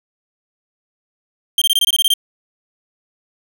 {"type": "tone bursts", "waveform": "45% pulse", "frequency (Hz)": 3168, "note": "G7", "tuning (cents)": 18, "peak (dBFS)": -11, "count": 10, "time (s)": [1.58, 2.138], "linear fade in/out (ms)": 2, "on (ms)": 36, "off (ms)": 22, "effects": []}